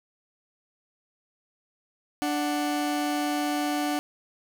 40% pulse tone pair together, 294.1 / 740 Hz, D4 / F#5, +3 / 0 cents, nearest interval octave + major third, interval 1597 cents, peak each -26 / -29 dBFS, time 2.22-3.99 s, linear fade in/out 0 ms, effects none

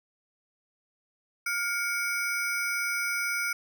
square ring-modulated tone, 1831 Hz, A#6, 32 cents flat, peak -25 dBFS, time 1.46-3.53 s, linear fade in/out 5 ms, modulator 419 Hz, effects none

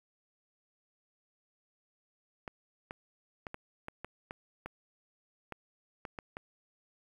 clicks, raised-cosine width 0.5 ms, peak -25 dBFS, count 12, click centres 2.478 / 2.909 / 3.468 / 3.544 / 3.884 / 4.046 / 4.309 / 4.66 / 5.523 / 6.052 / 6.188 / 6.369 s, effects 9-bit

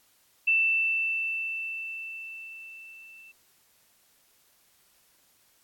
sine tone with level ramp, 2664 Hz, E7, 18 cents sharp, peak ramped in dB -19 to -48 dBFS, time 0.47-3.32 s, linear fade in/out 10 ms, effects white hiss -64 dBFS RMS until 5.63 s + AAC 64 kbps

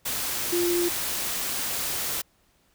sine tone in noise, 348.1 Hz, F4, 6 cents flat, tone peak -22 dBFS, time 0.52-0.89 s, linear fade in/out 10 ms, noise white, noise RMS -29 dBFS, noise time 0.05-2.22 s, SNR +4 dB, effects pink hiss -65 dBFS RMS until 2.74 s

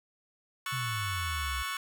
25% pulse chord, F# minor seventh, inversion second, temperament equal, 1108.7 / 1318.5 / 1480 / 1760 Hz, C#6 / E6 / F#6 / A6, 0 / 0 / 0 / 0 cents, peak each -32 / -38 / -35 / -38 dBFS, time 0.66-1.77 s, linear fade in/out 2 ms
sine exponential sweep, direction down, 132.7 to 61.74 Hz, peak -34 dBFS, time 0.72-1.63 s, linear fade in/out 10 ms
effects none

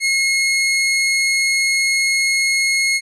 sawtooth tone, 2163 Hz, C#7, 43 cents flat, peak -11 dBFS, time 0-3.01 s, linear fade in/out 50 ms, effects resampled to 24000 Hz

